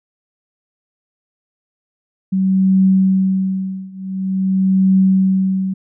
sine tone with tremolo, 190 Hz, F#3, 46 cents sharp, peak -8 dBFS, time 2.32-5.74 s, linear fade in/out 10 ms, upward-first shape triangle, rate 0.47 Hz, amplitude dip 95%, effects none

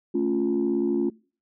sine chord, A augmented, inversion none, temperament equal, 220 / 277.2 / 349.2 Hz, A3 / C#4 / E#4, 0 / 0 / 0 cents, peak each -27 / -25 / -23 dBFS, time 0.14-1.1 s, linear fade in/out 10 ms, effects noise-tail reverb RT60 0.4 s tail -24 dB re dry + tanh soft clip ceiling -15 dBFS

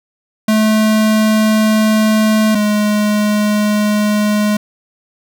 square tone pair in turn, 216.6 / 209.7 Hz, A3 / G#3, -27 / +17 cents, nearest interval minor second, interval 56 cents, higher first, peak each -10 / -12 dBFS, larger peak first, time 0.48-2.55 / 2.55-4.57 s, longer first, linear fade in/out 5 ms, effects none

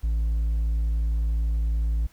sine tone with hard clipping, 55.7 Hz, A1, 22 cents sharp, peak -22 dBFS, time 0.03-2.07 s, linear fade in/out 10 ms, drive 2 dB, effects pink hiss -58 dBFS RMS until 2.12 s

